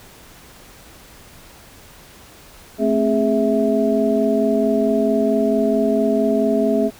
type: tone cluster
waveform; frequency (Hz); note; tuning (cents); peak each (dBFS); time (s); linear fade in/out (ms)
sine; 219.6 / 264.1 / 414.7 / 655; A3 / C4 / G#4 / E5; -3 / +16 / -3 / -11; -20; 2.78-6.91; 50
effects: pink hiss -44 dBFS RMS until 6.99 s